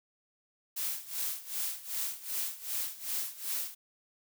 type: noise with tremolo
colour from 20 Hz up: blue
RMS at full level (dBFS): -33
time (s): 0.76-3.75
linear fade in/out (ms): 10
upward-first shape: sine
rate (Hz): 2.6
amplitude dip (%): 85
effects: none